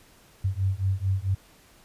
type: beating tone pair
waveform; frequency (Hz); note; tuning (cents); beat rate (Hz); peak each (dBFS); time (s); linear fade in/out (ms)
sine; 93.8 / 98.3; F#2 / G2; +24 / +5; 4.5; -26; 0.44-1.35; 10
effects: pink hiss -56 dBFS RMS until 1.84 s + resampled to 32000 Hz